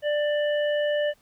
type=harmonic tone; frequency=591 Hz; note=D5; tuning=11 cents sharp; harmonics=1 / 3 / 5; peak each=-22 / -32 / -36 dBFS; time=0.02-1.14 s; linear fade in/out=50 ms; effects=pink hiss -63 dBFS RMS until 1.21 s